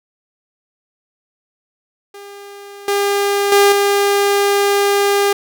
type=tone with level steps; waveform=sawtooth; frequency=402.7 Hz; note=G4; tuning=47 cents sharp; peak=-29 / -10 / -4 / -8 dBFS; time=2.14-5.33 s; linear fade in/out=5 ms; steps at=2.88 / 3.52 / 3.72 s; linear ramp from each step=2 ms; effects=none